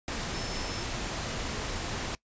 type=tone in noise; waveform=sine; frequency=5274 Hz; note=E8; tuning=in tune; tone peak=-42 dBFS; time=0.34-0.83 s; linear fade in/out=0 ms; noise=pink; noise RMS=-34 dBFS; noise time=0.08-2.15 s; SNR=-11 dB; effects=noise-tail reverb RT60 0.1 s tail -21 dB re dry + resampled to 16000 Hz